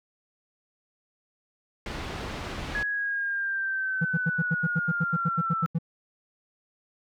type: low-pass noise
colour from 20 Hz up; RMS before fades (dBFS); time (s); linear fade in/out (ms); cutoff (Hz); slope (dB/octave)
pink; -35; 1.86-2.83; 2; 3700; 12
type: linear sweep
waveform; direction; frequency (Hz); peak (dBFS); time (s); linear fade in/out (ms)
sine; down; 1681 to 1318.5; -26; 2.75-5.66; 0
type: tone bursts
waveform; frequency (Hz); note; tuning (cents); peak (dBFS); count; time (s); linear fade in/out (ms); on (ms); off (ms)
triangle; 164.81; E3; 0; -20; 15; 4.01-5.787; 10; 41; 83
effects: none